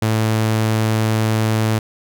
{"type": "tone", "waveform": "sawtooth", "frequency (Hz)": 110, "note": "A2", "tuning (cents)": 0, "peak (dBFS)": -11, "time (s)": [0.02, 1.79], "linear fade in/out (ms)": 5, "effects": []}